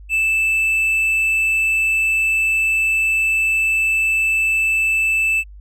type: tone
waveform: triangle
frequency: 2637 Hz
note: E7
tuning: in tune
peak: -13 dBFS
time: 0.09-5.44 s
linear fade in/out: 50 ms
effects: added 50 Hz sine -36 dBFS peak until 5.6 s